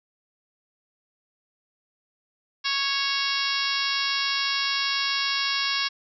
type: harmonic tone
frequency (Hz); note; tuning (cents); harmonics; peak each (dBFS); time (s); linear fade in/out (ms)
553; C#5; -4; 2 / 3 / 4 / 5 / 6 / 7 / 8 / 9 / 10; -32 / -32 / -32 / -32 / -32 / -32 / -32 / -32 / -32; 2.64-5.89; 20
effects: none